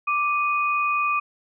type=tone pair together; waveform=sine; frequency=1174.7 / 2489 Hz; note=D6 / D#7; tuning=0 / 0 cents; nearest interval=octave + minor second; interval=1300 cents; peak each=-21 / -25 dBFS; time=0.07-1.2 s; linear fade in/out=10 ms; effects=none